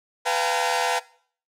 sawtooth tone cluster, 496.7 / 688 / 768 / 839 / 921 Hz, B4 / F5 / G5 / G#5 / A#5, +10 / -26 / -36 / +17 / -21 cents, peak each -24 dBFS, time 0.25-1 s, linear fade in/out 20 ms, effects noise-tail reverb RT60 0.5 s tail -19 dB re dry + low-pass 10000 Hz 12 dB/octave

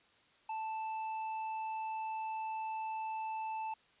sine tone with hard clipping, 880 Hz, A5, in tune, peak -38 dBFS, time 0.49-3.74 s, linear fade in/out 5 ms, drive 5 dB, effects white hiss -67 dBFS RMS until 4 s + resampled to 8000 Hz

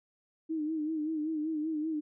sine tone with vibrato, 311.1 Hz, D#4, in tune, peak -30 dBFS, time 0.49-2.01 s, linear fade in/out 20 ms, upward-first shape sine, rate 5.2 Hz, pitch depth 67 cents each way, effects none

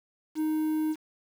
triangle tone with quantisation, 311.1 Hz, D#4, in tune, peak -23 dBFS, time 0.35-0.96 s, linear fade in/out 50 ms, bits 8, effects none

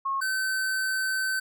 sine / square tone pair in turn, 1087 / 1534.1 Hz, C#6 / G6, -34 / -38 cents, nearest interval tritone, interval 596 cents, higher second, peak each -25 / -26 dBFS, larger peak first, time 0.05-0.21 / 0.21-1.4 s, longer second, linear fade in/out 10 ms, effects none

